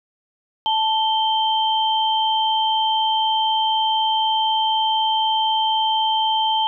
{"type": "tone pair together", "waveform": "sine", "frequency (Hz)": [880, 3129], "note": ["A5", "G7"], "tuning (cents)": [0, -4], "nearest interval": "octave + minor seventh", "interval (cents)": 2196, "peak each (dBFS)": [-18, -21], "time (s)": [0.66, 6.67], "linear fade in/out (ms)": 0, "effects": []}